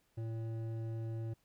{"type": "tone with hard clipping", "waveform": "sine", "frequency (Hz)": 113, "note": "A2", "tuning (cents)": 47, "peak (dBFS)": -39, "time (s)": [0.17, 1.34], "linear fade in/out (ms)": 10, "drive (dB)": 10, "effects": ["pink hiss -75 dBFS RMS until 1.44 s"]}